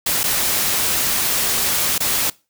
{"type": "noise with dropouts", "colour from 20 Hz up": "white", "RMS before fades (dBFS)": -19, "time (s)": [0.06, 2.3], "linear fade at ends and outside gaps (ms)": 5, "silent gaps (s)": [[0.233, 0.238], [1.981, 2.003]], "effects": ["noise-tail reverb RT60 0.3 s tail -23 dB re dry"]}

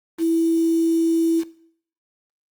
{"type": "tone with quantisation", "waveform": "sine", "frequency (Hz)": 329.6, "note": "E4", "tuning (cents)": 0, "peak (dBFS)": -16, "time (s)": [0.18, 1.44], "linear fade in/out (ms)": 50, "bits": 6, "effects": ["noise-tail reverb RT60 0.6 s tail -18 dB re dry", "Opus 32 kbps"]}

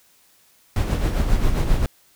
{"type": "noise with tremolo", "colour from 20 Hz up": "brown", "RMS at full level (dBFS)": -17, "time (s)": [0.76, 1.86], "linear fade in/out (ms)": 2, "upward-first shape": "sine", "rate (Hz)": 7.5, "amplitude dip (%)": 50, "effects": ["white hiss -57 dBFS RMS until 2.15 s"]}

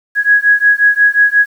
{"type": "beating tone pair", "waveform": "sine", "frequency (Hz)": [1661.2, 1666.8], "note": ["G#6", "G#6"], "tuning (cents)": [0, 6], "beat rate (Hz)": 5.6, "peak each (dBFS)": -10, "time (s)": [0.15, 1.46], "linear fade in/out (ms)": 50, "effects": ["7-bit"]}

